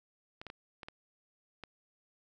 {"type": "clicks", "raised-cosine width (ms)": 0.3, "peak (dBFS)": -28, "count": 6, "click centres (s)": [0.415, 0.467, 0.501, 0.832, 0.885, 1.637], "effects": []}